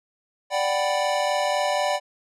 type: chord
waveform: square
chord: G major seventh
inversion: second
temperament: equal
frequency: 587.3 / 740 / 784 / 987.8 Hz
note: D5 / F#5 / G5 / B5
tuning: 0 / 0 / 0 / 0 cents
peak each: -25 / -28 / -29 / -30 dBFS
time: 0.5-2 s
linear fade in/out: 50 ms
effects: low-pass 8000 Hz 12 dB/octave